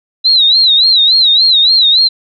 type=tone with vibrato; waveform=sine; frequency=3951 Hz; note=B7; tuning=in tune; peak=-5 dBFS; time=0.24-2.09 s; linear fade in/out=20 ms; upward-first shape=sine; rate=3.5 Hz; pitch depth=130 cents each way; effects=none